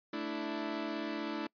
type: chord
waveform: sawtooth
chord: A suspended fourth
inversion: none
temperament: equal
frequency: 220 / 293.7 / 329.6 Hz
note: A3 / D4 / E4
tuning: 0 / 0 / 0 cents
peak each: -38 / -35 / -35 dBFS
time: 0.13-1.47 s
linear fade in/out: 5 ms
effects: noise-tail reverb RT60 0.1 s tail -25 dB re dry + resampled to 11025 Hz